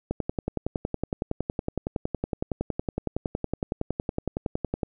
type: click train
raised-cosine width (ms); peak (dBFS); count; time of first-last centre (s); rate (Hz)
2; -13; 52; 0.11-4.832; 10.8
effects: none